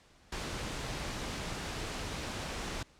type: noise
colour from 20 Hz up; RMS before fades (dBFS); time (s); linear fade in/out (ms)
pink; -38; 0.32-2.83; 5
effects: pink hiss -62 dBFS RMS until 2.99 s + low-pass 7000 Hz 12 dB/octave